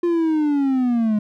triangle linear sweep, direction down, 350.5 to 207.2 Hz, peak -14 dBFS, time 0.03-1.19 s, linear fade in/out 5 ms, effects none

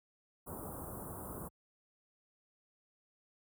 pink band-stop noise, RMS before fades -44 dBFS, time 0.46-1.49 s, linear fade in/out 20 ms, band 1300 to 9100 Hz, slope 48 dB/octave, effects high-pass 60 Hz 12 dB/octave

